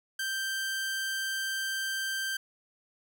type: tone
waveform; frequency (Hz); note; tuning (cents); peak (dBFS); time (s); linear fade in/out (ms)
sawtooth; 1568; G6; 0; -27; 0.19-2.37; 5
effects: none